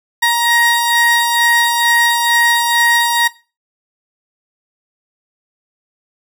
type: tone pair together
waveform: 30% pulse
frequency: 941 / 1884.2 Hz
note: A#5 / A#6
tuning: +16 / +18 cents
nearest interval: octave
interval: 1202 cents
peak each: -11 dBFS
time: 0.22-3.28 s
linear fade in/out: 10 ms
effects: noise-tail reverb RT60 0.3 s tail -18 dB re dry

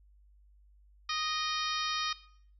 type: harmonic tone with a mistuned harmonic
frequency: 622.3 Hz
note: D#5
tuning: in tune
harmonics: 2 / 3 / 4 / 5 / 6 / 7 / 8 / 9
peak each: -35 / -41 / -39 / -41 / -39 / -42 / -40 / -43 dBFS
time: 1.09-2.13 s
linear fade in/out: 5 ms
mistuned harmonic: 4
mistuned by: -28 cents
effects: noise-tail reverb RT60 0.6 s tail -18 dB re dry + added 50 Hz sine -58 dBFS peak until 2.59 s

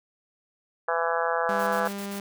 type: harmonic tone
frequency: 167.1 Hz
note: E3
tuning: 24 cents sharp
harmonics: 3 / 4 / 5 / 6 / 7 / 8 / 9 / 10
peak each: -29 / -30 / -31 / -32 / -32 / -33 / -34 / -34 dBFS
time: 0.88-1.88 s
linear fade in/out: 5 ms
type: tone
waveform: sawtooth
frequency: 200 Hz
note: G3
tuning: 35 cents sharp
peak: -28 dBFS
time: 1.49-2.2 s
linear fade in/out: 0 ms
type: noise bursts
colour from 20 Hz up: white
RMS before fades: -42 dBFS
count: 5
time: 1.59-2.19 s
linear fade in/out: 5 ms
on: 80 ms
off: 50 ms
effects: none

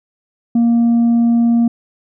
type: tone with tanh clipping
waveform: sine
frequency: 234.2 Hz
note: A#3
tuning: 8 cents sharp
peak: -10 dBFS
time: 0.55-1.68 s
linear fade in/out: 5 ms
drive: 2 dB
effects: none

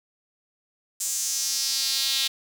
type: tone with high-pass filter sweep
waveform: sawtooth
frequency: 270.1 Hz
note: C#4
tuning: 45 cents flat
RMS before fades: -26 dBFS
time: 1-2.28 s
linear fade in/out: 10 ms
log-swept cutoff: 7400 to 3600 Hz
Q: 3
effects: none

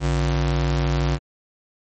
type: ring-modulated tone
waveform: square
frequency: 103.83 Hz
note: G#2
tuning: in tune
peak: -16 dBFS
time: 0-1.19 s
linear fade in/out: 50 ms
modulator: 43 Hz
effects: MP3 32 kbps

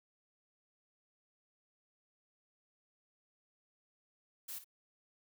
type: noise with echo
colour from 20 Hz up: blue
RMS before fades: -44 dBFS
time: 4.48-4.59 s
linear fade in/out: 10 ms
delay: 55 ms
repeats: 1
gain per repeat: -12 dB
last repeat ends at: 4.645 s
effects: none

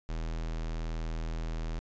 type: tone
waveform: square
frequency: 40.51 Hz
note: E1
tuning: 29 cents flat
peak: -33 dBFS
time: 0.09-1.79 s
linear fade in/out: 0 ms
effects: resampled to 16000 Hz

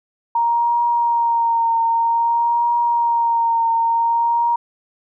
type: tone with vibrato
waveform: sine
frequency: 932.3 Hz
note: A#5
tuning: in tune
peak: -14 dBFS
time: 0.35-4.56 s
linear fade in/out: 5 ms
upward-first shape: triangle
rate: 0.52 Hz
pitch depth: 31 cents each way
effects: none

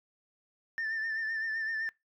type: tone with vibrato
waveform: sine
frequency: 1785 Hz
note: A6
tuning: 24 cents sharp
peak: -29 dBFS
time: 0.78-1.89 s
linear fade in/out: 0 ms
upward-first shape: triangle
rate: 7.8 Hz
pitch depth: 50 cents each way
effects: noise-tail reverb RT60 0.2 s tail -25 dB re dry + tanh soft clip ceiling -29 dBFS

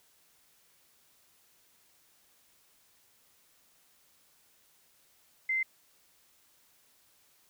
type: tone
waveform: sine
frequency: 2076 Hz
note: C7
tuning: 14 cents flat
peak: -27 dBFS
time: 5.49-5.63 s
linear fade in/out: 5 ms
effects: white hiss -66 dBFS RMS until 7.49 s

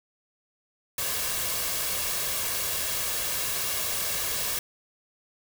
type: noise with comb filter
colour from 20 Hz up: white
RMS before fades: -29 dBFS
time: 0.98-4.59 s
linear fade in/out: 2 ms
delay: 1.8 ms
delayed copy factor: +0.5
effects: none

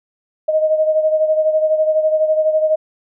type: beating tone pair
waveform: sine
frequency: 622.3 / 634.3 Hz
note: D#5 / D#5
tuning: 0 / +33 cents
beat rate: 12 Hz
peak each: -13 / -20 dBFS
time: 0.48-2.76 s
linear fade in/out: 10 ms
effects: none

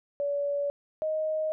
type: tone pair in turn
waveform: sine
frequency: 571 / 624.5 Hz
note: D5 / D#5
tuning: -49 / +6 cents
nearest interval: major second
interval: 155 cents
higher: second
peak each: -26 dBFS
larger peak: neither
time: 0.2-0.7 / 1.02-1.52 s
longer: neither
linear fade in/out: 0 ms
effects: none

